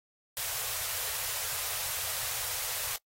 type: band-stop noise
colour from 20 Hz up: white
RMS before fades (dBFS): -34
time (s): 0.37-2.96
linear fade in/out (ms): 0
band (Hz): 140 to 450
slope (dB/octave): 48
effects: noise-tail reverb RT60 0.1 s tail -22 dB re dry + AAC 48 kbps